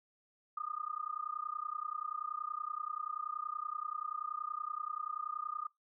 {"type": "tone with amplitude modulation", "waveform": "sine", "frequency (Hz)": 1223, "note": "D#6", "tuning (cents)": -30, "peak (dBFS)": -33, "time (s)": [0.57, 5.67], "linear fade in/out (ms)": 5, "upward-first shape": "sine", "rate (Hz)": 30.5, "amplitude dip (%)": 100, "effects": ["noise-tail reverb RT60 0.2 s tail -25 dB re dry"]}